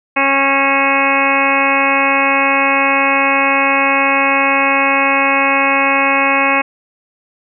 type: harmonic tone with a mistuned harmonic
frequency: 274.2 Hz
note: C#4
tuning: 19 cents flat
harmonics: 1 / 2 / 3 / 4 / 5 / 6 / 7 / 8 / 9 / 10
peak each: -21 / -20 / -19 / -17 / -25 / -22 / -23 / -17 / -17 / -27 dBFS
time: 0.16-6.62 s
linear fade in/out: 10 ms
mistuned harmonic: 9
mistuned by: +46 cents
effects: none